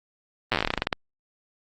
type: slowing click train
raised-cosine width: 0.3 ms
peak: -6 dBFS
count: 17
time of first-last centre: 0.52-0.928 s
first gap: 8 ms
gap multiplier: 1.14
effects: Opus 24 kbps